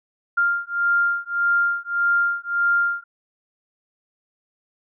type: beating tone pair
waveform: sine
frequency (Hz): 1396.9 / 1398.6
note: F6 / F6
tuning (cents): 0 / +2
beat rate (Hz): 1.7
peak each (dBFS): -21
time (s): 0.37-3.04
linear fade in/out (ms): 10
effects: none